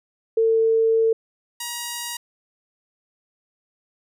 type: tone pair in turn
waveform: sine / 5% pulse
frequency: 449.4 / 952.2 Hz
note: A4 / A#5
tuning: +37 / +37 cents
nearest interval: octave + minor second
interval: 1300 cents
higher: second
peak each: -15 / -16 dBFS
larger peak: first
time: 0.37-1.13 / 1.6-2.17 s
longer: first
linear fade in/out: 5 ms
effects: none